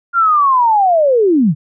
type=linear sweep; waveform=sine; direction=down; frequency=1408 to 130.5 Hz; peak=-8 dBFS; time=0.13-1.55 s; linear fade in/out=50 ms; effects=none